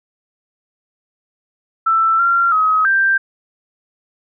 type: tone with pitch steps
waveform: sine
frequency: 1329 / 1377 / 1270 / 1575 Hz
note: E6 / F6 / D#6 / G6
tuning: +14 / -25 / +35 / +8 cents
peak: -11 dBFS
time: 1.86-3.18 s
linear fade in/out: 10 ms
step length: 330 ms
effects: none